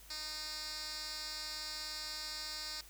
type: tone with band-pass filter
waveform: 10% pulse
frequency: 307 Hz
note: D#4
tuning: 23 cents flat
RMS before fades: -43 dBFS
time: 0.1-2.81 s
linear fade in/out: 5 ms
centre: 5200 Hz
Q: 2.6
effects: added 50 Hz sine -58 dBFS peak until 2.89 s + white hiss -58 dBFS RMS until 2.89 s